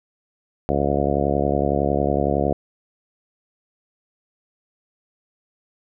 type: harmonic tone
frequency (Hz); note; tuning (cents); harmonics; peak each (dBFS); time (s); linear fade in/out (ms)
70.9; C#2; +40; 1 / 2 / 3 / 4 / 5 / 6 / 7 / 8 / 9 / 10; -27 / -27 / -27 / -27 / -27 / -27 / -27 / -27 / -27 / -27; 0.69-2.53; 0
effects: none